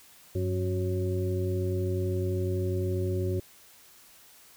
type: harmonic tone with a mistuned harmonic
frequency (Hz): 92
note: F#2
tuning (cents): -9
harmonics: 1 / 2 / 3 / 4 / 6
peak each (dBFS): -28 / -38 / -40 / -31 / -40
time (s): 0.35-3.4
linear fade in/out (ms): 5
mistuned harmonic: 1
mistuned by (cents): +70
effects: white hiss -55 dBFS RMS until 4.56 s